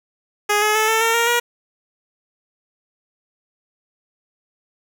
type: tone with pitch steps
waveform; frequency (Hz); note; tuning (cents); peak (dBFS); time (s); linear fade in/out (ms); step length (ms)
10% pulse; 415.3 / 425 / 434.9 / 445.1 / 455.5 / 466.2 / 477.1; G#4 / G#4 / A4 / A4 / A#4 / A#4 / A#4; 0 / +40 / -20 / +20 / -40 / 0 / +40; -7; 0.49-1.4; 10; 130
effects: none